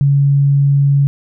sine tone, 140.5 Hz, C#3, 24 cents sharp, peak -8 dBFS, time 0.01-1.07 s, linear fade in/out 0 ms, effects none

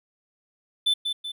triangle tone with echo, 3520 Hz, A7, in tune, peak -17 dBFS, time 0.86-0.94 s, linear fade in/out 10 ms, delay 190 ms, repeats 2, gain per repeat -6 dB, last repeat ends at 1.32 s, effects none

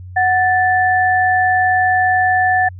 sine tone pair together, 739 / 1757.6 Hz, F#5 / A6, -2 / -2 cents, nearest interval octave + minor third, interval 1500 cents, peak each -13 / -15 dBFS, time 0.16-2.69 s, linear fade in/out 10 ms, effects added 91 Hz sine -30 dBFS peak until 2.79 s

